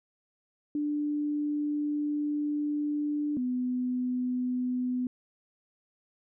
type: tone pair in turn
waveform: sine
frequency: 295.3 / 250.5 Hz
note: D4 / B3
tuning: +10 / +25 cents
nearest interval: minor third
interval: 285 cents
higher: first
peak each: -27 dBFS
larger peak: neither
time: 0.75-3.37 / 3.37-5.07 s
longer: first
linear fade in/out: 2 ms
effects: none